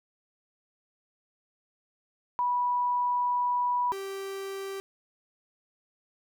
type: tone pair in turn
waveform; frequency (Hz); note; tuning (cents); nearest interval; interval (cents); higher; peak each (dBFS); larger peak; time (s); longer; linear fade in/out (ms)
sine / 45% pulse; 980 / 390.2; B5 / G4; -14 / -8; octave + major third; 1594; first; -24 / -34; first; 2.39-3.92 / 3.92-4.8; first; 0
effects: none